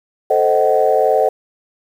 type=chord; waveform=sine; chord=A diminished seventh; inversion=none; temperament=equal with one note detuned; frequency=440 / 523.3 / 622.3 / 753.4 Hz; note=A4 / C5 / Eb5 / Gb5; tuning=0 / 0 / 0 / +31 cents; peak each=-16 dBFS; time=0.3-1.29 s; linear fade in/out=5 ms; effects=tanh soft clip ceiling -1 dBFS + 7-bit